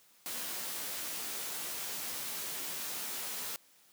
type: noise with comb filter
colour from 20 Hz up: white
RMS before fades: -39 dBFS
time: 0.26-3.56 s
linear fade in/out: 0 ms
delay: 15 ms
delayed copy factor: -0.6
effects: white hiss -64 dBFS RMS until 3.92 s + high-pass 150 Hz 12 dB/octave

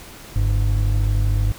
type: tone pair together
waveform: triangle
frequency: 48.31 / 101.4 Hz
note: G1 / G#2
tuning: -25 / -41 cents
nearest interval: octave + minor second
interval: 1284 cents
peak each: -16 / -17 dBFS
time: 0.36-1.52 s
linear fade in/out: 0 ms
effects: pink hiss -40 dBFS RMS until 1.58 s

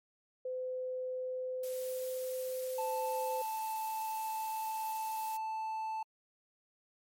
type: tone with pitch glide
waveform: sine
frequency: 510 to 513.8 Hz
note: C5 to C5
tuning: -44 to -32 cents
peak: -35 dBFS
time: 0.45-3.42 s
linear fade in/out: 5 ms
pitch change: +12 cents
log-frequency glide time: 1.11-2.82 s
type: noise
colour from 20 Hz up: blue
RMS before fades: -47 dBFS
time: 1.63-5.37 s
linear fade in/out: 5 ms
type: tone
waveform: triangle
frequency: 880 Hz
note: A5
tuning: in tune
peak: -33 dBFS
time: 2.78-6.03 s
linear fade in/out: 5 ms
effects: MP3 64 kbps

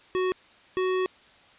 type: tone pair in turn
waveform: square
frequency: 370 / 371.5 Hz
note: F#4 / F#4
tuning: 0 / +7 cents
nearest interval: unison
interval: 7 cents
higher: second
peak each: -24 dBFS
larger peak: neither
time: 0.15-0.32 / 0.77-1.06 s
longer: second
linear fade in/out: 0 ms
effects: white hiss -55 dBFS RMS until 1.58 s + resampled to 8000 Hz

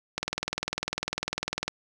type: click train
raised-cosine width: 0.2 ms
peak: -11 dBFS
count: 31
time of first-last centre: 0.18-1.68 s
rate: 20 Hz
effects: none

